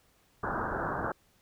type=low-pass noise; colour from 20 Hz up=white; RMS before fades=-33 dBFS; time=0.43-1.12 s; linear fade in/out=5 ms; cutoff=1600 Hz; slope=96 dB/octave; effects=pink hiss -67 dBFS RMS until 1.41 s